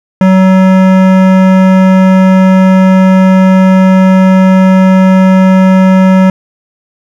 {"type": "tone with hard clipping", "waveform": "sine", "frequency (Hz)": 188.2, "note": "F#3", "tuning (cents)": 30, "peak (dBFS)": -4, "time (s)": [0.21, 6.3], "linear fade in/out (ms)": 2, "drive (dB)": 17, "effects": []}